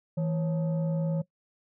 sine tone pair together, 162.7 / 547.3 Hz, E3 / C#5, -22 / -22 cents, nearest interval octave + major sixth, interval 2100 cents, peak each -24 / -31 dBFS, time 0.17-1.22 s, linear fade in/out 10 ms, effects noise-tail reverb RT60 0.1 s tail -20 dB re dry + tanh soft clip ceiling -23 dBFS

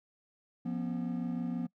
triangle tone cluster, 175.2 / 242.4 / 268.6 Hz, F3 / B3 / C4, +6 / -32 / +46 cents, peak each -34 / -32 / -39 dBFS, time 0.65-1.67 s, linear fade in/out 10 ms, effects noise-tail reverb RT60 0.1 s tail -24 dB re dry + tanh soft clip ceiling -23 dBFS

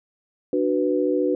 sine chord, B minor, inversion first, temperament just, 296.3 / 370.4 / 493.9 Hz, D4 / F#4 / B4, +15 / +2 / 0 cents, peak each -23 dBFS, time 0.53-1.35 s, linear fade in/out 2 ms, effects none

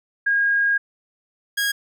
sine / sawtooth tone pair in turn, 1630 / 1640.4 Hz, G#6 / G#6, -33 / -22 cents, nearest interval unison, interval 11 cents, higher second, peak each -16 dBFS, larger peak neither, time 0.26-0.78 / 1.57-1.72 s, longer first, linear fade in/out 10 ms, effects none

